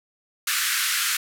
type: band-pass noise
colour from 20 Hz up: pink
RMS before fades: -24 dBFS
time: 0.47-1.17 s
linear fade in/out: 5 ms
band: 1300 to 15000 Hz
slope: 48 dB/octave
effects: none